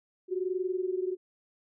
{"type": "tone pair together", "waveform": "sine", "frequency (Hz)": [363.6, 384.7], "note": ["F#4", "G4"], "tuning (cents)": [-30, -33], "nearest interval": "minor second", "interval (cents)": 97, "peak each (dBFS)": [-30, -33], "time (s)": [0.28, 1.17], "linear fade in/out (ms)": 50, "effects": []}